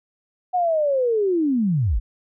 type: linear sweep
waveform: sine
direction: down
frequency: 740 to 36.71 Hz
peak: -17 dBFS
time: 0.53-2 s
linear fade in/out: 20 ms
effects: none